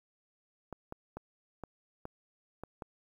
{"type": "clicks", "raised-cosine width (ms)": 1, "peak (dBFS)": -27, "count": 7, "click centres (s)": [0.727, 0.924, 1.17, 1.637, 2.054, 2.636, 2.822], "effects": ["10-bit"]}